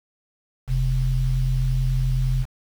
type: tone pair together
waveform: sine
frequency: 40.82 / 129.6 Hz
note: E1 / C3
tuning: -16 / -16 cents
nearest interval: octave + minor sixth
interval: 2000 cents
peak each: -21 dBFS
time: 0.67-2.46 s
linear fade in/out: 50 ms
effects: 7-bit